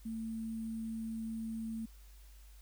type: tone with sample-and-hold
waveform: sine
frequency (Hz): 223.8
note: A3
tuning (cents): +30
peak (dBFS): -37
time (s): 0.05-1.86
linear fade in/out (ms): 10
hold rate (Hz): 8820
effects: added 50 Hz sine -53 dBFS peak until 2.61 s + white hiss -65 dBFS RMS until 2.61 s